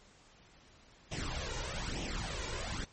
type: noise with flanger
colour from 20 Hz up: pink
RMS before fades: -38 dBFS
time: 1.11-2.85 s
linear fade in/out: 10 ms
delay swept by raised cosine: 0.33 to 2.13 ms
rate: 1.1 Hz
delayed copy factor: +0.65
effects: pink hiss -61 dBFS RMS until 2.92 s + MP3 32 kbps